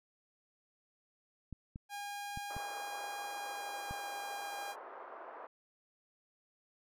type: clicks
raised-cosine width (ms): 5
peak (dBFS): -32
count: 5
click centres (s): 1.527 / 1.759 / 2.374 / 2.566 / 3.91
type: tone with pitch glide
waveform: sawtooth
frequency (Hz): 813 to 807.4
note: G#5 to G#5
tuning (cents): -37 to -49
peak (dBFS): -37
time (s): 1.89-4.76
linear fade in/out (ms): 50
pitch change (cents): -12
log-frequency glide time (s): 3.27-4.09
type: band-pass noise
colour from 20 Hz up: white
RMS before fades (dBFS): -49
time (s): 2.5-5.47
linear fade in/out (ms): 5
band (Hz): 430 to 1200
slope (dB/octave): 24
effects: none